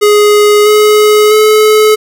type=tone with pitch steps; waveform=square; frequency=416.6 / 422.9 / 429.3 Hz; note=G#4 / G#4 / A4; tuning=+5 / +31 / -43 cents; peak=-4 dBFS; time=0.01-1.96 s; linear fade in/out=20 ms; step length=650 ms; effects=none